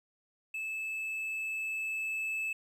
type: tone with level ramp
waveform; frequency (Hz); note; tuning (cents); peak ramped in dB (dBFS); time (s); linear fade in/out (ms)
triangle; 2615; E7; -15; -33 to -30; 0.54-2.53; 5
effects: 11-bit